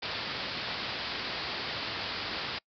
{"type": "low-pass noise", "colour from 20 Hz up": "white", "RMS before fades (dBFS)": -36, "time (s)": [0.02, 2.59], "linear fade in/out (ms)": 10, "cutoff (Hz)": 5000, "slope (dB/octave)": 96, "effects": ["noise-tail reverb RT60 0.1 s tail -26 dB re dry", "high-pass 60 Hz 12 dB/octave"]}